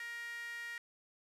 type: tone with high-pass filter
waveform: sawtooth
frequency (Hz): 470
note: A#4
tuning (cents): +14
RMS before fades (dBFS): -44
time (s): 0-0.78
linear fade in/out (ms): 2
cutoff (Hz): 1800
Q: 8.4
effects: resampled to 32000 Hz